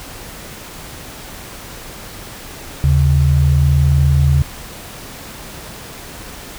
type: tone pair together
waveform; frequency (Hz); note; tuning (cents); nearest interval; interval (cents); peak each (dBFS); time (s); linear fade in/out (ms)
sine; 76.8 / 137.15; D#2 / C#3; -22 / -18; minor seventh; 1004; -12; 2.84-4.42; 0
effects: pink hiss -33 dBFS RMS until 6.58 s